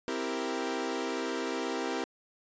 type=chord; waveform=sawtooth; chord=C dominant seventh; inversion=none; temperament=equal; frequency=261.6 / 329.6 / 392 / 466.2 Hz; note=C4 / E4 / G4 / Bb4; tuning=0 / 0 / 0 / 0 cents; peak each=-33 dBFS; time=0.08-2.04 s; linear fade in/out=0 ms; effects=resampled to 16000 Hz